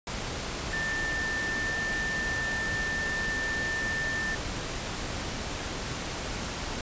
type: tone in noise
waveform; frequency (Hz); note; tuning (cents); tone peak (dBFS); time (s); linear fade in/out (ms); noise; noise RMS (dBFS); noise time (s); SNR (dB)
sine; 1785; A6; +24; -29; 0.73-4.35; 2; pink; -34; 0.07-6.81; +2
effects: resampled to 16000 Hz